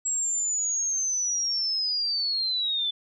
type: linear sweep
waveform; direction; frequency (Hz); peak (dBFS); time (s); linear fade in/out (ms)
sine; down; 7670 to 3471; -24; 0.05-2.91; 10
effects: none